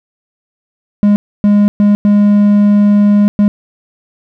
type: tone bursts at uneven times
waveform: triangle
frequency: 205.5 Hz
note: G#3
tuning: 18 cents flat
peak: -3 dBFS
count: 5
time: 1.03-1.16 / 1.44-1.68 / 1.8-1.95 / 2.05-3.28 / 3.39-3.48 s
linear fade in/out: 0 ms
effects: none